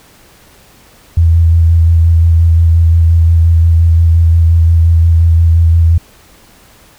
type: tone with vibrato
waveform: sine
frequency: 82.9 Hz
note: E2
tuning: 10 cents sharp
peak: -4 dBFS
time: 1.17-5.98 s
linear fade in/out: 5 ms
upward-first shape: square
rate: 5.7 Hz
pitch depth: 17 cents each way
effects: pink hiss -43 dBFS RMS until 6.98 s